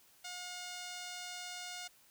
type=tone with notch filter; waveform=5% pulse; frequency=718 Hz; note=F5; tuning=48 cents sharp; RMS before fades=-45 dBFS; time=0.24-1.88 s; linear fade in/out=10 ms; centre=11000 Hz; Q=1.3; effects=white hiss -65 dBFS RMS until 2.1 s